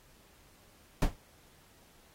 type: noise with exponential decay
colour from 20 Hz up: brown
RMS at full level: -17 dBFS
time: 1.02-1.16 s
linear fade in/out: 2 ms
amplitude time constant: 29 ms
effects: pink hiss -62 dBFS RMS until 2.14 s + AAC 48 kbps